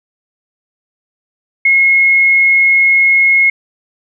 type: tone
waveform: sine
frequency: 2165 Hz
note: C#7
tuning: 41 cents flat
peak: -6 dBFS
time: 1.65-3.5 s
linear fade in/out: 5 ms
effects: none